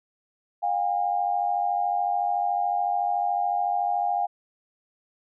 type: tone pair together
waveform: sine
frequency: 711.2 / 805 Hz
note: F5 / G5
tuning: +31 / +46 cents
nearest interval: major second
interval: 215 cents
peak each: -25 dBFS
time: 0.62-4.27 s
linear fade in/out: 20 ms
effects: none